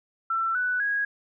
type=tone with pitch steps; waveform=sine; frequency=1341 / 1487.9 / 1651 Hz; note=E6 / F#6 / G#6; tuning=+29 / +9 / -11 cents; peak=-23 dBFS; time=0.3-1.05 s; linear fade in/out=5 ms; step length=250 ms; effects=none